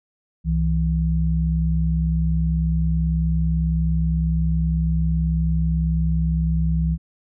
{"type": "tone pair together", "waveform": "sine", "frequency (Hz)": [64.95, 163.1], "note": ["C2", "E3"], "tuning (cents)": [-12, -18], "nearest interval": "octave + major third", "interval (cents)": 1594, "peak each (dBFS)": -20, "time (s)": [0.44, 6.98], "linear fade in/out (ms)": 50, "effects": []}